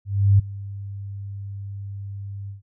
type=tone with ADSR envelope; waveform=sine; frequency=99.5 Hz; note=G2; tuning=26 cents sharp; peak=-10 dBFS; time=0.05-2.62 s; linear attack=340 ms; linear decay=11 ms; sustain=-20 dB; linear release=130 ms; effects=none